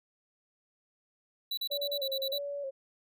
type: tone bursts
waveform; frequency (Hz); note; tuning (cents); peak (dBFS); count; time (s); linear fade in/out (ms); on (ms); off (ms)
square; 3951; B7; 0; -32; 9; 1.51-2.382; 5; 64; 37
type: tone with vibrato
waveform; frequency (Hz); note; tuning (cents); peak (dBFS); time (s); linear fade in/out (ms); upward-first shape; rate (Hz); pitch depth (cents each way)
sine; 554.4; C#5; 0; -34; 1.7-2.71; 20; square; 1.6; 48
effects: none